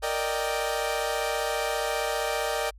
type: chord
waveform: sawtooth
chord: Eb major seventh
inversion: second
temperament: equal with one note detuned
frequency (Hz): 462.7 / 587.3 / 622.3 / 784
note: Bb4 / D5 / Eb5 / G5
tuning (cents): -13 / 0 / 0 / 0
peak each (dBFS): -28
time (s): 0.02-2.71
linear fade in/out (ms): 20
effects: added 50 Hz sine -46 dBFS peak until 2.78 s + resampled to 32000 Hz